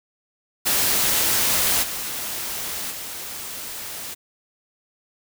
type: noise with level steps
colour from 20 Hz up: white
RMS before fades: -20 / -29 / -33 dBFS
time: 0.65-4.15 s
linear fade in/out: 20 ms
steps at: 1.82 / 2.9 s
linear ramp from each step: 20 ms
effects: none